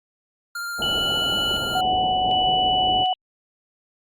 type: tone with vibrato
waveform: square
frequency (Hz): 1396.9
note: F6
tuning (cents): 0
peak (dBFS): -28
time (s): 0.55-1.81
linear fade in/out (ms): 5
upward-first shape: sine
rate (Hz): 15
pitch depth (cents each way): 13
type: low-pass noise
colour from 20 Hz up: white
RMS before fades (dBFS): -31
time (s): 0.78-3.05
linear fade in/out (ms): 20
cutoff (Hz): 870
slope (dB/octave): 96
type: tone with tremolo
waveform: sine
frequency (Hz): 2960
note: F#7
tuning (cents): 0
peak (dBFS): -21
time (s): 0.82-3.14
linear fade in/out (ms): 2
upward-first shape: square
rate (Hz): 0.67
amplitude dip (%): 45
type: tone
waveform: sine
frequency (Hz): 742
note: F#5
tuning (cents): +5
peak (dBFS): -19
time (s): 1.75-3.13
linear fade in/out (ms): 2
effects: Opus 48 kbps